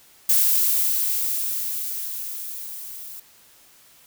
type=noise with level ramp; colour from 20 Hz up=violet; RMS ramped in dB=-17 to -38 dBFS; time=0.29-3.2 s; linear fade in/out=5 ms; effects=white hiss -53 dBFS RMS until 4.06 s